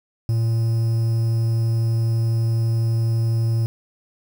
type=tone with quantisation; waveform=triangle; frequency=114 Hz; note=A#2; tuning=38 cents flat; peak=-15 dBFS; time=0.29-3.66 s; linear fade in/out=0 ms; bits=7; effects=none